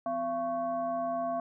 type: tone with frequency modulation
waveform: sine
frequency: 681 Hz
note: F5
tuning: 44 cents flat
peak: -29 dBFS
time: 0.06-1.4 s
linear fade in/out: 2 ms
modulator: 426 Hz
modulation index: 0.7
effects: none